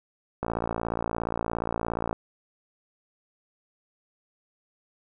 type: click train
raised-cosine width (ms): 1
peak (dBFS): -14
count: 98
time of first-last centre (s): 0.43-2.129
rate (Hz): 57.1
effects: none